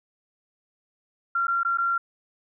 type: tone with dropouts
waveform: sine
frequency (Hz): 1376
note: F6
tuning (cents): -26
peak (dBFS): -21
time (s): 1.35-1.98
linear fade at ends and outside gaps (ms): 5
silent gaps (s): 1.47-1.48 / 1.633-1.649 / 1.774-1.783
effects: none